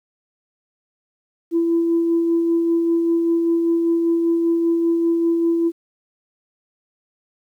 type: tone with tremolo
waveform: sine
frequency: 335.2 Hz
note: E4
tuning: 29 cents sharp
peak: -13 dBFS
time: 1.51-5.72 s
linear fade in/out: 50 ms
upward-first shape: sine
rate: 5.1 Hz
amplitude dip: 30%
effects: tanh soft clip ceiling -10 dBFS + 9-bit